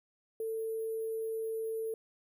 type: tone with sample-and-hold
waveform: sine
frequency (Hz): 445.3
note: A4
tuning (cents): +21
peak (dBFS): -33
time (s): 0.4-1.94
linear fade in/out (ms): 2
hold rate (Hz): 11025
effects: none